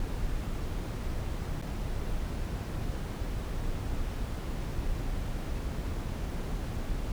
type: noise with dropouts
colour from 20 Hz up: brown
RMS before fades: -33 dBFS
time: 0-7.12 s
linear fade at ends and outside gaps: 2 ms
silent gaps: 1.616-1.622 s
effects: none